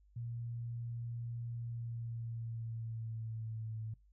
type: tone with pitch glide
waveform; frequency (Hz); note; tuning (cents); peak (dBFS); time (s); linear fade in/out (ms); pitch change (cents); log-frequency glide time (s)
sine; 117.7 to 110.45; A#2 to A2; +17 to +7; -39; 0.16-3.94; 5; -110; 1.59-3.78
effects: noise-tail reverb RT60 0.2 s tail -24 dB re dry + added 50 Hz sine -63 dBFS peak until 4.12 s